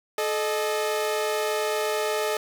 sawtooth tone pair together, 431.6 / 613.2 Hz, A4 / D#5, -33 / -25 cents, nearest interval tritone, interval 608 cents, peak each -22 / -24 dBFS, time 0.18-2.37 s, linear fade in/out 2 ms, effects none

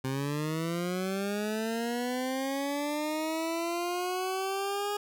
20% pulse linear sweep, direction up, 130 to 414.1 Hz, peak -25 dBFS, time 0.04-4.97 s, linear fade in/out 5 ms, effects none

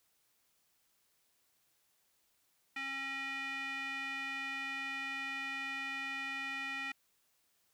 square tone with band-pass filter, 271.2 Hz, C#4, 38 cents flat, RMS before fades -40 dBFS, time 2.76-6.92 s, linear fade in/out 5 ms, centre 2200 Hz, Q 4.8, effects white hiss -75 dBFS RMS until 7.73 s

